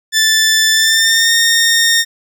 15% pulse tone with pitch glide, 1760 to 1837.9 Hz, A6 to A#6, 0 to -25 cents, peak -3 dBFS, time 0.12-2.05 s, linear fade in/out 50 ms, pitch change +75 cents, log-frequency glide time 0.73-1.32 s, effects none

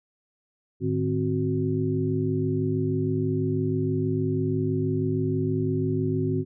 sine tone cluster, 106.7 / 152.9 / 262.1 / 369.2 Hz, G#2 / D#3 / C4 / F#4, +47 / -30 / +3 / -4 cents, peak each -28 dBFS, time 0.8-6.45 s, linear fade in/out 50 ms, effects none

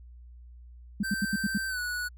sine tone bursts, 202.9 Hz, G#3, 40 cents flat, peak -24 dBFS, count 6, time 1-1.578 s, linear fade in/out 5 ms, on 33 ms, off 76 ms
square tone with pitch glide, 1557 to 1469.6 Hz, G6 to F#6, -12 to -12 cents, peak -31 dBFS, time 1.03-2.09 s, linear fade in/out 20 ms, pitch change -100 cents, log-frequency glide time 1.68-1.79 s
effects added 60 Hz sine -46 dBFS peak until 2.17 s

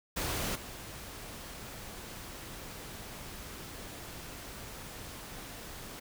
pink noise with level steps, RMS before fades -34 / -45 dBFS, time 0.16-6 s, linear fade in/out 10 ms, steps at 0.55 s, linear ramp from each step 10 ms, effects none

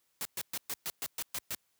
white noise bursts, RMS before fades -36 dBFS, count 9, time 0.21-1.548 s, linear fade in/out 0 ms, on 42 ms, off 120 ms, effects white hiss -75 dBFS RMS until 1.79 s + high-pass 60 Hz 12 dB/octave

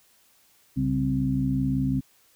harmonic tone with a mistuned harmonic, 65.41 Hz, C2, in tune, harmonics 1 / 2 / 3 / 4, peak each -33 / -26 / -31 / -25 dBFS, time 0.76-2.01 s, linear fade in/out 20 ms, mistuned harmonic 2, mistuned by +89 cents, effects white hiss -61 dBFS RMS until 2.35 s

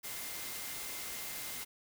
sine tone in noise, 2093 Hz, C7, in tune, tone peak -52 dBFS, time 0.03-1.65 s, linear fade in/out 20 ms, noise white, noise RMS -42 dBFS, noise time 0.03-1.65 s, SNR -13 dB, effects none

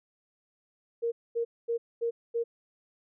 sine tone bursts, 466.2 Hz, A#4, in tune, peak -26 dBFS, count 5, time 1.02-2.44 s, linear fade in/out 20 ms, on 100 ms, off 230 ms, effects none

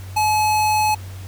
square tone, 854 Hz, G#5, 48 cents sharp, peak -16 dBFS, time 0.16-0.95 s, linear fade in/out 10 ms, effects added 94 Hz sine -31 dBFS peak until 1.27 s + pink hiss -43 dBFS RMS until 1.27 s

